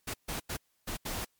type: noise bursts at uneven times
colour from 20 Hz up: pink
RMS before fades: -36 dBFS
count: 5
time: 0.07-0.14 / 0.28-0.4 / 0.49-0.57 / 0.87-0.97 / 1.05-1.25 s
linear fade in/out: 10 ms
effects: white hiss -74 dBFS RMS until 1.39 s + MP3 96 kbps